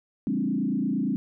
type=tone with frequency modulation; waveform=sine; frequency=236.7 Hz; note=A#3; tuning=27 cents sharp; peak=-23 dBFS; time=0.27-1.16 s; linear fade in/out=0 ms; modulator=28.7 Hz; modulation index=2; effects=none